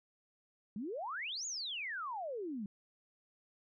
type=exponential two-way sweep; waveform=sine; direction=up then down; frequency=190.5 to 7040 to 190.5 Hz; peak=-38 dBFS; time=0.76-2.66 s; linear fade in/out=2 ms; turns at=1.46 s; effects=none